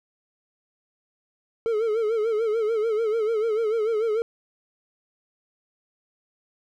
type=tone with vibrato; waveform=triangle; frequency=441.7 Hz; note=A4; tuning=7 cents sharp; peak=-19 dBFS; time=1.66-4.22 s; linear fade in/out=0 ms; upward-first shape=sine; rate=6.8 Hz; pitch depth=90 cents each way; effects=none